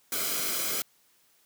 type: noise with comb filter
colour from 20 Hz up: white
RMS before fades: -30 dBFS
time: 0.12-0.82 s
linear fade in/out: 2 ms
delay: 1.1 ms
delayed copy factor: -0.65
effects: white hiss -65 dBFS RMS until 1.45 s + high-pass 100 Hz 12 dB/octave